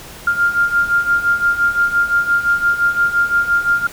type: beating tone pair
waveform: sine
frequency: 1396.9 / 1402.7 Hz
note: F6 / F6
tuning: 0 / +7 cents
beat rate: 5.8 Hz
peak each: -18 / -14 dBFS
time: 0.27-3.87 s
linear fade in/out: 5 ms
effects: pink hiss -35 dBFS RMS until 3.92 s